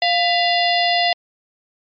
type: harmonic tone with a mistuned harmonic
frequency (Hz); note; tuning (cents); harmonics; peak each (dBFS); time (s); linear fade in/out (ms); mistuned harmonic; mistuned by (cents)
698.5; F5; 0; 1 / 3 / 4 / 5 / 6 / 7; -17 / -22 / -23 / -24 / -25 / -25; 0.02-1.13; 2; 3; -84
effects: MP3 48 kbps